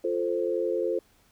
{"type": "chord", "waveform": "sine", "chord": "F major", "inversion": "none", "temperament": "equal", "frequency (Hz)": [349.2, 440, 523.3], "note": ["F4", "A4", "C5"], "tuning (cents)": [0, 0, 0], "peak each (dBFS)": -29, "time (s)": [0.04, 0.99], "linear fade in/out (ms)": 5, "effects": ["pink hiss -63 dBFS RMS until 1.31 s"]}